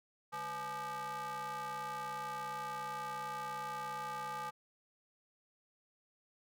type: ring-modulated tone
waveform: square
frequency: 176.9 Hz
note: F3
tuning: 23 cents sharp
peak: -37 dBFS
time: 0.32-4.51 s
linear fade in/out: 20 ms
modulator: 1030 Hz
effects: none